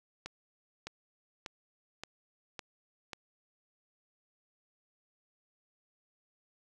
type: accelerating click train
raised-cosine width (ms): 0.2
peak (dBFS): -23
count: 6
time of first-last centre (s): 0.26-3.132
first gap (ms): 610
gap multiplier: 0.97
effects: none